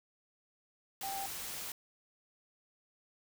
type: tone in noise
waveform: sine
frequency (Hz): 784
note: G5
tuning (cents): 0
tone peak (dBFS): -38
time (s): 1.03-1.26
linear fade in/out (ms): 2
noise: white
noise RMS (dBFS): -42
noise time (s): 1.01-1.72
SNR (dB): +1
effects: none